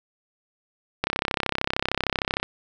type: click train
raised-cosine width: 0.3 ms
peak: -6 dBFS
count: 47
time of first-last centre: 1.04-2.43 s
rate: 33.1 Hz
effects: none